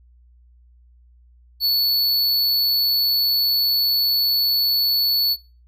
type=tone; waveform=square; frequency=4435 Hz; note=C#8; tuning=in tune; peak=-16 dBFS; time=1.6-5.37 s; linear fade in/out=50 ms; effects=noise-tail reverb RT60 0.3 s tail -20 dB re dry + added 60 Hz sine -49 dBFS peak until 5.67 s